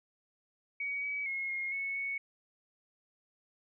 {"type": "tone with pitch steps", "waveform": "sine", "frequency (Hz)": [2255, 2277, 2164, 2145, 2204, 2217], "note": ["C#7", "C#7", "C#7", "C7", "C#7", "C#7"], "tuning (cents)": [29, 46, -42, 42, -11, 0], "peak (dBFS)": -33, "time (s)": [0.8, 2.18], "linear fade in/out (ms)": 5, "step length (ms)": 230, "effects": []}